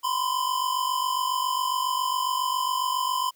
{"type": "tone pair together", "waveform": "square", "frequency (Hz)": [992.7, 1040], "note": ["B5", "C6"], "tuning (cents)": [9, -11], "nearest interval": "minor second", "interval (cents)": 80, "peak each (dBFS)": [-28, -27], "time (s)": [0.03, 3.31], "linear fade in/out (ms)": 20, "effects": ["white hiss -65 dBFS RMS until 3.35 s"]}